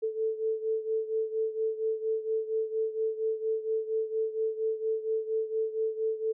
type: beating tone pair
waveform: sine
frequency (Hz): 440 / 444.3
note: A4 / A4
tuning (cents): 0 / +17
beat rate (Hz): 4.3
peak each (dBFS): -29 / -33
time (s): 0.02-6.33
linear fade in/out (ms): 20
effects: none